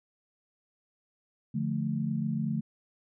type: chord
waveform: sine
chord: D minor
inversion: none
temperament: equal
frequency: 146.83 / 174.61 / 220 Hz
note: D3 / F3 / A3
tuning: 0 / 0 / 0 cents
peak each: -32 / -34 / -31 dBFS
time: 1.54-2.61 s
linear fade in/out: 10 ms
effects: none